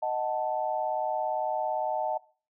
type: chord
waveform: sine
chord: D# diminished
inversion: none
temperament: equal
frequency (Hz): 622.3 / 740 / 880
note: D#5 / F#5 / A5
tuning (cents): 0 / 0 / 0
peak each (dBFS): -31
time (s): 0.02-2.18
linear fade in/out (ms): 10
effects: noise-tail reverb RT60 0.4 s tail -21 dB re dry